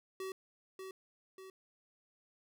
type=tone with echo; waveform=square; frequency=380 Hz; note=F#4; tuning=46 cents sharp; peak=-40 dBFS; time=0.2-0.32 s; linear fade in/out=2 ms; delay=590 ms; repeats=2; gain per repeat=-5 dB; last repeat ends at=1.5 s; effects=none